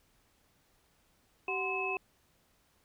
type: tone cluster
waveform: sine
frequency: 383.5 / 740 / 1033 / 2588 Hz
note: G4 / F#5 / C6 / E7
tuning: -38 / 0 / -22 / -32 cents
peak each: -37 / -39 / -40 / -34 dBFS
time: 1.48-1.97 s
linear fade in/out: 2 ms
effects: pink hiss -70 dBFS RMS until 2.84 s